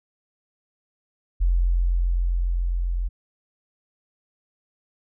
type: tone with level ramp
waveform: sine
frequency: 43.71 Hz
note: F1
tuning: 2 cents sharp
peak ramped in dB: -16 to -22 dBFS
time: 1.4-3.09 s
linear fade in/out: 20 ms
effects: none